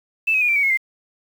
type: tone with pitch steps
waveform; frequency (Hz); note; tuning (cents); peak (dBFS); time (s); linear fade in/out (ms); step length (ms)
sine; 2637 / 2537 / 2441 / 2348 / 2259 / 2173 / 2091; E7 / D#7 / D#7 / D7 / C#7 / C#7 / C7; 0 / +33 / -34 / -1 / +32 / -35 / -2; -15; 0.27-0.774; 10; 72
effects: 7-bit